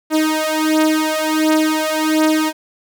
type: beating tone pair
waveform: sawtooth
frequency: 311.2 / 312.6 Hz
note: D#4 / D#4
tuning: 0 / +8 cents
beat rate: 1.4 Hz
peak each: -13 dBFS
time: 0.1-2.53 s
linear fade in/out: 50 ms
effects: none